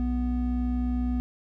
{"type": "tone pair together", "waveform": "triangle", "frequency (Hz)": [61.05, 246.9], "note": ["B1", "B3"], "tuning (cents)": [-19, 0], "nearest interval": "2 octaves", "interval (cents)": 2419, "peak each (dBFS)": -25, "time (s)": [0, 1.2], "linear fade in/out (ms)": 0, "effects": []}